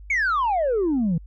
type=exponential sweep; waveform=sine; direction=down; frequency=2286 to 155.56 Hz; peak=-17 dBFS; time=0.1-1.18 s; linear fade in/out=5 ms; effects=tanh soft clip ceiling -17 dBFS + added 50 Hz sine -39 dBFS peak until 1.26 s